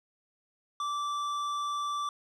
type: tone with tanh clipping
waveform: sine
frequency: 1166 Hz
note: D6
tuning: 13 cents flat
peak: -32 dBFS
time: 0.8-2.09 s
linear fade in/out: 2 ms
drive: 12 dB
effects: none